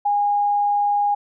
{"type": "tone", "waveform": "sine", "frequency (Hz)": 819, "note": "G#5", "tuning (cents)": -24, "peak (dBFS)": -16, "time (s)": [0.05, 1.15], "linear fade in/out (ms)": 10, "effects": []}